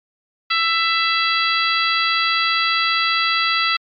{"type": "harmonic tone", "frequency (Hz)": 665, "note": "E5", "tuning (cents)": 15, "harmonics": [2, 3, 4, 5, 6, 7], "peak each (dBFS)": [-20, -22, -23, -24, -25, -25], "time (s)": [0.5, 3.77], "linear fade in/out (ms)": 10, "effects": ["MP3 48 kbps"]}